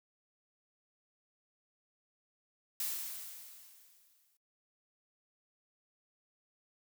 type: noise with exponential decay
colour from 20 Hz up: blue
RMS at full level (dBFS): -35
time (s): 2.8-4.37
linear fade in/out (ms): 2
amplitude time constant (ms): 340
effects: noise-tail reverb RT60 0.1 s tail -21 dB re dry